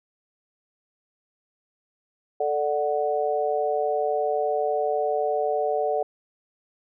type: chord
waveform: sine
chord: D major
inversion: second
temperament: equal with one note detuned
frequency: 440 / 591.8 / 740 Hz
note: A4 / D5 / F#5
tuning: 0 / +13 / 0 cents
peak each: -26 dBFS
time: 2.4-6.03 s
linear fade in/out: 5 ms
effects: none